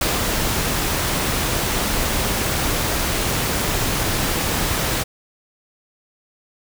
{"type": "noise with ADSR envelope", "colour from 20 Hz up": "pink", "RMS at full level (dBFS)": -19, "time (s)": [0.01, 5.04], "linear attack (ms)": 4, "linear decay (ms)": 210, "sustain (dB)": -2, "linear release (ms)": 19, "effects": []}